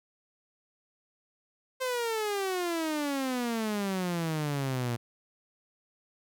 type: exponential sweep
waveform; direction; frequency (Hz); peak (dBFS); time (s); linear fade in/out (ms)
sawtooth; down; 523.3 to 116.54; -25; 1.8-4.97; 20
effects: none

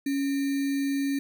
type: tone with sample-and-hold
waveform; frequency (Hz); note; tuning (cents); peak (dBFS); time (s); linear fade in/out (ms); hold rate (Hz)
sine; 277.4; C#4; +1; -24; 0.06-1.19; 5; 2100
effects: none

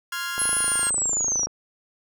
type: chord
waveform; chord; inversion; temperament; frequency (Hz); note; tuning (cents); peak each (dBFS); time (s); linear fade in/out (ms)
sawtooth; F minor; second; equal; 1046.5 / 1396.9 / 1661.2; C6 / F6 / Ab6; 0 / 0 / 0; -32 / -26 / -29; 0.12-0.9; 5
type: click train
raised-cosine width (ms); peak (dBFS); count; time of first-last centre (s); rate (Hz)
1; -21; 30; 0.38-1.47; 26.6
type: linear sweep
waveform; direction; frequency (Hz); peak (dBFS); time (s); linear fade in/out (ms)
sine; down; 10770 to 5588; -21; 0.39-1.46; 2
effects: none

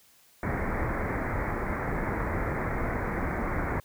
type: low-pass noise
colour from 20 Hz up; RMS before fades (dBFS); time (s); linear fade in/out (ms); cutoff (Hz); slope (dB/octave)
pink; -30; 0.43-3.8; 2; 2200; 96
effects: white hiss -60 dBFS RMS until 3.84 s

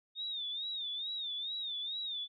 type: tone with vibrato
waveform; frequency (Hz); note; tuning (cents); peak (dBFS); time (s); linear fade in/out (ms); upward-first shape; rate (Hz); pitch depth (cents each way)
sine; 3655; A#7; -35; -36; 0.15-2.28; 50; sine; 2.3; 110
effects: none

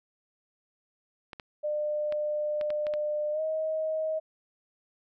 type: clicks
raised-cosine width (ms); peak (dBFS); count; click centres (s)
0.3; -24; 7; 1.332 / 1.398 / 2.124 / 2.612 / 2.704 / 2.868 / 2.938
type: tone with pitch glide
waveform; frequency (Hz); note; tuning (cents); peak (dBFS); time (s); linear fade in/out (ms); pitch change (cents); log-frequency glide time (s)
sine; 600 to 630.2; D5 to D#5; +37 to +22; -27; 1.63-4.2; 20; +85; 3.32-3.41
effects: none

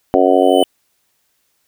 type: tone with exponential growth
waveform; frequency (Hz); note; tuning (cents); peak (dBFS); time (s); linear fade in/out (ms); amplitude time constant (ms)
square; 3012; F#7; +30; -19; 0.13-0.64; 1; 110
type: harmonic tone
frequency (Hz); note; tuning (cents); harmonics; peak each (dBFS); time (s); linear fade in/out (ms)
92.5; F#2; 0; 3 / 4 / 5 / 6 / 7 / 8; -16 / -16 / -16 / -16 / -16 / -16; 0.14-0.63; 0
effects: white hiss -64 dBFS RMS until 1.67 s

